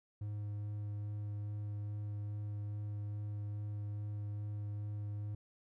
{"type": "tone with vibrato", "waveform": "triangle", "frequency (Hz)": 103.83, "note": "G#2", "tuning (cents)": 0, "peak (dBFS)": -36, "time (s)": [0.21, 5.35], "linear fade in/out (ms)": 5, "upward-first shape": "sine", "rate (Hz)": 2.4, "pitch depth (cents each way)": 9, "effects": []}